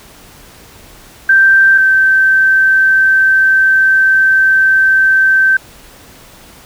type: tone pair in turn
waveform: sine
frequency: 1568 / 1551.8 Hz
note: G6 / G6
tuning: 0 / -18 cents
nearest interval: unison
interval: 18 cents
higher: first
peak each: -4 / -6 dBFS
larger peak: first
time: 1.29-1.78 / 1.78-5.57 s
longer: second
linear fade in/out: 5 ms
effects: pink hiss -39 dBFS RMS until 6.65 s